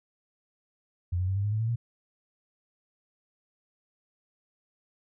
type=tone with pitch steps; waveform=sine; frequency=88.2 / 91.89 / 95.74 / 99.75 / 103.92 / 108.27 / 112.81 / 117.53 Hz; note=F2 / F#2 / G2 / G2 / G#2 / A2 / A2 / A#2; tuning=+18 / -11 / -40 / +31 / +2 / -27 / +44 / +15 cents; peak=-25 dBFS; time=1.12-1.76 s; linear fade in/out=10 ms; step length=80 ms; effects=none